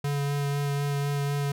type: tone with vibrato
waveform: square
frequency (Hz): 142.5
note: C#3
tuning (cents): +48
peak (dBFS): -26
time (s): 0.04-1.52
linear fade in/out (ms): 5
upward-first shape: sine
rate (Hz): 4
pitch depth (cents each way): 12
effects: none